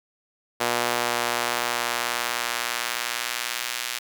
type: tone with high-pass filter sweep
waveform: sawtooth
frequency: 120.1 Hz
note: B2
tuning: 48 cents flat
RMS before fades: -27 dBFS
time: 0.6-3.99 s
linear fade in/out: 10 ms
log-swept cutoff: 560 to 2300 Hz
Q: 0.74
effects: none